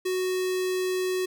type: tone with notch filter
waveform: square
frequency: 370 Hz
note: F#4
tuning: in tune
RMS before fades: -27 dBFS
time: 0.05-1.26 s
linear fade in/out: 10 ms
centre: 940 Hz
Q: 1.2
effects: none